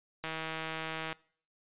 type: click train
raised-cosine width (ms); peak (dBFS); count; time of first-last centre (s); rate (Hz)
0.3; -21; 143; 0.24-1.127; 160
effects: noise-tail reverb RT60 0.5 s tail -22 dB re dry + resampled to 8000 Hz